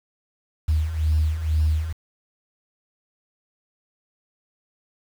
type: beating tone pair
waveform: sine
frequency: 76.4 / 78.5 Hz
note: D#2 / D#2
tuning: -31 / +16 cents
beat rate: 2.1 Hz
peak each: -24 / -19 dBFS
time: 0.68-1.93 s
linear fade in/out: 10 ms
effects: tanh soft clip ceiling -12 dBFS + 7-bit